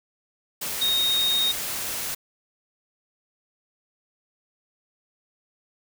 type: tone in noise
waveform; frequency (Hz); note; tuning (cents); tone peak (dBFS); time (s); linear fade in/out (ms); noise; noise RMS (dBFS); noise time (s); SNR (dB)
sine; 3723; A#7; -3; -20; 0.81-1.52; 10; white; -30; 0.61-2.15; +7
effects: none